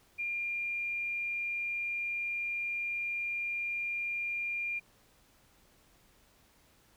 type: tone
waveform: sine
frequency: 2400 Hz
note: D7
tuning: 37 cents sharp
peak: -32 dBFS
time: 0.18-4.8 s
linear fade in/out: 20 ms
effects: pink hiss -65 dBFS RMS until 6.96 s